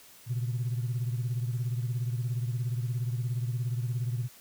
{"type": "beating tone pair", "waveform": "sine", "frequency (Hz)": [118.8, 135.8], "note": ["A#2", "C#3"], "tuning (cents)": [33, -35], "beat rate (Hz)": 17, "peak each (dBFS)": [-28, -34], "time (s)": [0.26, 4.29], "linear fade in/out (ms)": 50, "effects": ["tanh soft clip ceiling -23 dBFS", "white hiss -54 dBFS RMS until 4.4 s"]}